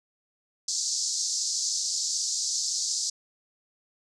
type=band-pass noise; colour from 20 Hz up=white; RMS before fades=-29 dBFS; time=0.68-3.1 s; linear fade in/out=5 ms; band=4500 to 7300 Hz; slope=48 dB/octave; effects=none